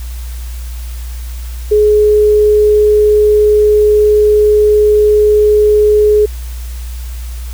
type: tone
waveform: sine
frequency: 421.5 Hz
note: G#4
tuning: 26 cents sharp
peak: -5 dBFS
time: 1.71-6.26 s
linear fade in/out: 10 ms
effects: added 60 Hz sine -20 dBFS peak until 7.53 s + white hiss -36 dBFS RMS until 7.53 s